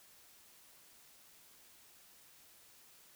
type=silence; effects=white hiss -62 dBFS RMS until 3.15 s